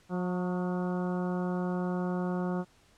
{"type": "harmonic tone with a mistuned harmonic", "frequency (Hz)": 180, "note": "F#3", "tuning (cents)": -47, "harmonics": [1, 2, 3, 4, 5, 6, 7, 8], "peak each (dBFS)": [-30, -36, -40, -42, -44, -46, -47, -48], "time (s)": [0.09, 2.65], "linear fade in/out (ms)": 50, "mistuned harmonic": 6, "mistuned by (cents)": 49, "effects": ["pink hiss -63 dBFS RMS until 2.97 s", "low-pass 9000 Hz 12 dB/octave"]}